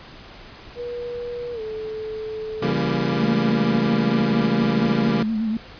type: tone with pitch glide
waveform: sine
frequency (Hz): 482.5 to 434.9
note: B4 to A4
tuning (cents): -40 to -20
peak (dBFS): -27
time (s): 0.75-2.75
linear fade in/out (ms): 50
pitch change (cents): -180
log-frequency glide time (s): 1.53-1.61
type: chord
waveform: 25% pulse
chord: C# diminished seventh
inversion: none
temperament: equal with one note detuned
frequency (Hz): 138.59 / 168.57 / 196 / 233.1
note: C#3 / E3 / G3 / Bb3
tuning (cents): 0 / +39 / 0 / 0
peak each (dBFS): -22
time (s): 2.62-5.23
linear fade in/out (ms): 5
type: tone with vibrato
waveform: sine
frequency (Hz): 220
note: A3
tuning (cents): 0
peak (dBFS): -20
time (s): 3.17-5.57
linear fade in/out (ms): 2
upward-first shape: sine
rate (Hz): 8.5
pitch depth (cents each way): 57
effects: pink hiss -42 dBFS RMS until 5.79 s + resampled to 11025 Hz